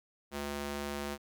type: tone with high-pass filter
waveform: square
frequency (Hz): 71.6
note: D2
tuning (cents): -43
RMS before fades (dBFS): -38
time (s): 0.31-1.18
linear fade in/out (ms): 50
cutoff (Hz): 210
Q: 0.56
effects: none